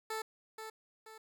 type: tone with echo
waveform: 15% pulse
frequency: 439.6 Hz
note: A4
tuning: 2 cents flat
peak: -30 dBFS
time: 0.1-0.22 s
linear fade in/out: 5 ms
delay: 480 ms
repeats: 2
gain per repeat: -7 dB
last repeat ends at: 1.18 s
effects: 12-bit